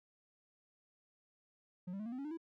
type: tone with pitch steps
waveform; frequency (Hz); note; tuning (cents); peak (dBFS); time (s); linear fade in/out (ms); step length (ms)
triangle; 180 / 196.29 / 214.1 / 233.4 / 254.6 / 277.6 / 302.7 / 330.1; F#3 / G3 / A3 / A#3 / C4 / C#4 / D#4 / E4; -47 / +3 / -47 / +2 / -47 / +3 / -48 / +2; -38; 1.87-2.374; 10; 63
effects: none